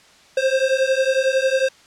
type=beating tone pair; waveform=square; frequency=523.3 / 534.3 Hz; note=C5 / C5; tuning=0 / +36 cents; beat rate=11 Hz; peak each=-20 dBFS; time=0.37-1.69 s; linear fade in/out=5 ms; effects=white hiss -50 dBFS RMS until 1.86 s + low-pass 6000 Hz 12 dB/octave